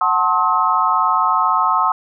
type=chord; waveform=sine; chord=F# diminished seventh; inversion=none; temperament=just; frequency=740 / 888 / 1065.6 / 1278.7 Hz; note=F#5 / A5 / C6 / Eb6; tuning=0 / +16 / +31 / +47 cents; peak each=-22 / -20 / -17 / -17 dBFS; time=0.01-1.92 s; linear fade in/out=2 ms; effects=none